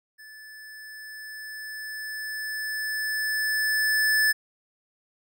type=tone with level ramp; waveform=square; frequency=1740 Hz; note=A6; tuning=20 cents flat; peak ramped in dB=-45 to -19 dBFS; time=0.18-4.33 s; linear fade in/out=20 ms; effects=none